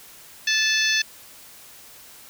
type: harmonic tone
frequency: 874 Hz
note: A5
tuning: 12 cents flat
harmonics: 2 / 3 / 4 / 5 / 6 / 7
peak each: -23 / -25 / -26 / -27 / -28 / -28 dBFS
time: 0.47-1.02 s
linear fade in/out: 5 ms
effects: white hiss -46 dBFS RMS until 2.29 s